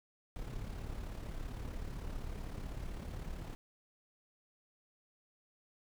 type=noise with amplitude modulation; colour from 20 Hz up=brown; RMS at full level=-40 dBFS; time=0.36-3.55 s; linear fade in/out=0 ms; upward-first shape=sine; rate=35.7 Hz; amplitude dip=50%; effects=none